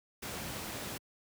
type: noise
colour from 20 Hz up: pink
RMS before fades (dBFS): -40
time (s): 0.22-0.98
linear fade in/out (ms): 10
effects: high-pass 80 Hz 12 dB/octave